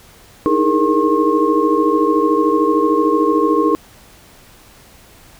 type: tone cluster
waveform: sine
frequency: 306.3 / 319.7 / 412.8 / 465.6 / 1076 Hz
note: D#4 / D#4 / G#4 / A#4 / C6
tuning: -27 / +47 / -10 / -2 / +48 cents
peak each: -18 dBFS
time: 0.46-3.75 s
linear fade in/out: 0 ms
effects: pink hiss -45 dBFS RMS until 5.39 s